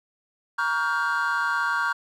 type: chord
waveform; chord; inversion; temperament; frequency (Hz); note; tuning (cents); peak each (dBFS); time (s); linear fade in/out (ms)
triangle; G half-diminished seventh; first; just; 940.8 / 1128.9 / 1411.2 / 1568; Bb5 / Db6 / F6 / G6; +16 / +31 / +18 / 0; -27 / -26 / -24 / -25; 0.58-1.93; 10
effects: tanh soft clip ceiling -14 dBFS